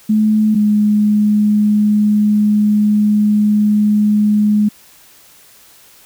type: tone pair in turn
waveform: sine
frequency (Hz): 214.8 / 209.7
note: A3 / G#3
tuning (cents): -41 / +17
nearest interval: unison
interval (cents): 42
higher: first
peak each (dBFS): -9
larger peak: neither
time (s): 0.09-0.55 / 0.55-4.69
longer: second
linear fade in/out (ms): 10
effects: white hiss -45 dBFS RMS until 6.05 s